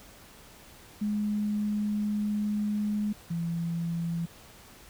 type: tone pair in turn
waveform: sine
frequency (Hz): 209 / 168.34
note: G#3 / E3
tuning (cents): +11 / +37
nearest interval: major third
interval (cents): 374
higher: first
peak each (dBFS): -26 / -28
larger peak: first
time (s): 1.01-3.13 / 3.3-4.26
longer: first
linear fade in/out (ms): 10
effects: pink hiss -52 dBFS RMS until 4.89 s